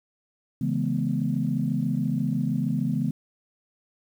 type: chord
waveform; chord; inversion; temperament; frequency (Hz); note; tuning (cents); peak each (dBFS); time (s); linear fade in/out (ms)
sine; C# minor seventh; none; equal with one note detuned; 138.59 / 164.81 / 212.5 / 246.9; C#3 / E3 / G#3 / B3; 0 / 0 / +40 / 0; -28; 0.61-3.11; 5
effects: tanh soft clip ceiling -12 dBFS + 9-bit